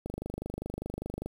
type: click train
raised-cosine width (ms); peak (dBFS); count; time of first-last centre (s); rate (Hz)
2; -22; 31; 0.06-1.26; 25
effects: 8-bit